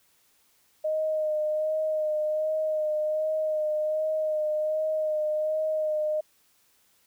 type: tone with vibrato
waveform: sine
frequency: 618 Hz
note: D#5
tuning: 12 cents flat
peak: -24 dBFS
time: 0.84-6.21 s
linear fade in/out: 10 ms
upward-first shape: sine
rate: 1.3 Hz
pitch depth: 21 cents each way
effects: white hiss -65 dBFS RMS until 7.06 s